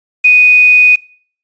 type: tone with quantisation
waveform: sine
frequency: 2485 Hz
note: D#7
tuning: 3 cents flat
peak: -3 dBFS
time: 0.24-0.96 s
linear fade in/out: 10 ms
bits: 5
effects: noise-tail reverb RT60 0.5 s tail -23 dB re dry + resampled to 16000 Hz